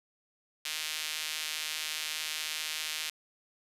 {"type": "tone with high-pass filter", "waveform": "sawtooth", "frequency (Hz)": 155.1, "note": "D#3", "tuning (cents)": -5, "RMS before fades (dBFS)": -36, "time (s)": [0.65, 3.1], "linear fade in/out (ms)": 5, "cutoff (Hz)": 2900, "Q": 1.2, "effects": ["resampled to 32000 Hz", "9-bit"]}